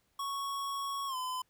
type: tone with pitch glide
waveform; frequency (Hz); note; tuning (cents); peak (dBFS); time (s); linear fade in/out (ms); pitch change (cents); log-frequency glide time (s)
square; 1108.7 to 1016.7; C#6 to B5; 0 to +50; -35; 0.19-1.42; 5; -150; 1.07-1.16
effects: pink hiss -74 dBFS RMS until 1.49 s